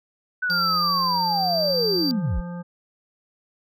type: linear sweep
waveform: sine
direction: down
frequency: 1511 to 30.47 Hz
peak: -21 dBFS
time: 0.42-2.41 s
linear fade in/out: 10 ms
type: harmonic tone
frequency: 174.61 Hz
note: F3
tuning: in tune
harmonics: 1 / 3 / 5 / 7 / 9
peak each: -30 / -40 / -44 / -47 / -49 dBFS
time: 0.49-2.63 s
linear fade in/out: 20 ms
type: tone with tremolo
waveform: triangle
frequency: 4671 Hz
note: D8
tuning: 10 cents flat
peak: -21 dBFS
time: 0.5-2.11 s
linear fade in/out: 0 ms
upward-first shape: sine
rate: 0.95 Hz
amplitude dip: 25%
effects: none